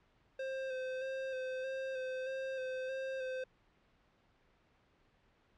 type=tone with vibrato; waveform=square; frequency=523.3 Hz; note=C5; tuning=in tune; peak=-38 dBFS; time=0.39-3.44 s; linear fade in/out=5 ms; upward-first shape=square; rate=1.6 Hz; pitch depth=21 cents each way; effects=pink hiss -71 dBFS RMS until 5.57 s + low-pass 3000 Hz 12 dB/octave

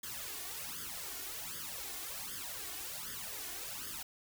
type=noise with flanger; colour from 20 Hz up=white; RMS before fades=-43 dBFS; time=0.03-4.03 s; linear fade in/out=5 ms; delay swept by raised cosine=0.6 to 2.8 ms; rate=1.3 Hz; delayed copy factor=+0.95; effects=none

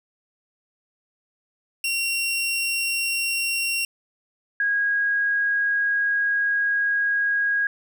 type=tone pair in turn; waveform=sawtooth / sine; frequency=2744 / 1642.5 Hz; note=F7 / G#6; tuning=-31 / -20 cents; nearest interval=major sixth; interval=889 cents; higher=first; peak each=-19 dBFS; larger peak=neither; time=1.84-3.85 / 4.6-7.67 s; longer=second; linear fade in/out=2 ms; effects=none

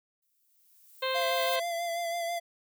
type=noise with exponential growth; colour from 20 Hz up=violet; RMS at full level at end=-37 dBFS; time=0.22-1.56 s; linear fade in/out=5 ms; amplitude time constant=290 ms
type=harmonic tone; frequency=523.3 Hz; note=C5; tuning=in tune; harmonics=1 / 2 / 3 / 4 / 5 / 6 / 7 / 8; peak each=-31 / -34 / -38 / -39 / -40 / -39 / -39 / -40 dBFS; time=1.02-1.6 s; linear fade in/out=10 ms
type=tone with vibrato; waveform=square; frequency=683 Hz; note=F5; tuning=39 cents flat; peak=-31 dBFS; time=1.14-2.4 s; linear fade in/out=20 ms; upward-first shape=sine; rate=6.1 Hz; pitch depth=30 cents each way
effects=none

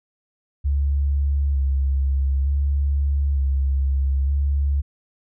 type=tone with vibrato; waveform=sine; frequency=69.2 Hz; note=C#2; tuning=2 cents flat; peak=-17 dBFS; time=0.64-4.82 s; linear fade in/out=20 ms; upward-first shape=square; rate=0.55 Hz; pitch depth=30 cents each way; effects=none

